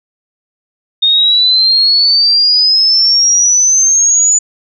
sine exponential sweep, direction up, 3676 to 6990 Hz, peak -6 dBFS, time 1.02-4.39 s, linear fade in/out 10 ms, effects none

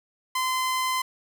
sawtooth tone, 1030 Hz, C6, 28 cents flat, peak -20 dBFS, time 0.35-1.02 s, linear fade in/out 5 ms, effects none

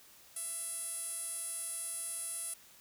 sawtooth tone with band-pass filter, 668 Hz, E5, 23 cents sharp, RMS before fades -40 dBFS, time 0.36-2.54 s, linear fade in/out 5 ms, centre 10000 Hz, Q 9.2, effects white hiss -59 dBFS RMS until 2.8 s

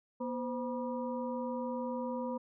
harmonic tone with a mistuned harmonic, 241.3 Hz, B3, 40 cents flat, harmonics 1 / 2 / 4 / 5, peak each -37 / -38 / -41 / -53 dBFS, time 0.2-2.38 s, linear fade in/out 10 ms, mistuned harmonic 2, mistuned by +110 cents, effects none

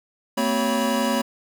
square tone cluster, 226.6 / 257.7 / 380.4 / 557 / 979 Hz, A#3 / C4 / F#4 / C#5 / B5, -49 / -26 / +48 / +8 / -15 cents, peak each -25 / -27 / -34 / -27 / -28 dBFS, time 0.37-1.22 s, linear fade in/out 10 ms, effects none

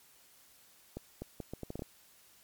accelerating click train, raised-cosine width 2 ms, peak -26 dBFS, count 9, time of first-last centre 0.97-1.821 s, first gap 250 ms, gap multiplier 0.73, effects white hiss -62 dBFS RMS until 2.43 s + MP3 96 kbps

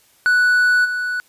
triangle tone with level steps, 1480 Hz, F#6, in tune, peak -10 / -18 dBFS, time 0.26-1.2 s, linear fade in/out 0 ms, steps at 0.84 s, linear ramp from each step 20 ms, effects white hiss -55 dBFS RMS until 1.28 s + resampled to 32000 Hz

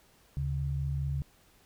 sine tone pair together, 74.17 / 138.8 Hz, D2 / C#3, +18 / +3 cents, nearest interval major seventh, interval 1085 cents, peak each -33 / -31 dBFS, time 0.37-1.22 s, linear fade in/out 0 ms, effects pink hiss -63 dBFS RMS until 1.65 s

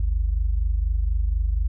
sine tone pair together, 50.87 / 75 Hz, G#1 / D2, -35 / +37 cents, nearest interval perfect fifth, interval 672 cents, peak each -20 / -26 dBFS, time 0-1.68 s, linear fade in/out 5 ms, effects none

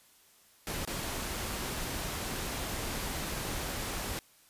pink noise with dropouts, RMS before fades -36 dBFS, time 0.67-4.19 s, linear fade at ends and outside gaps 1 ms, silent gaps 0.851-0.874 s, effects white hiss -62 dBFS RMS until 4.49 s + resampled to 32000 Hz

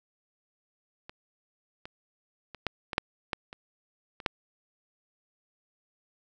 clicks, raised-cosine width 0.3 ms, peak -26 / -25 / -26 / -12 / -18 / -7 / -13 / -26 / -26 / -9 dBFS, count 10, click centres 1.095 / 1.855 / 2.547 / 2.667 / 2.932 / 2.981 / 3.332 / 3.529 / 4.202 / 4.262 s, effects none

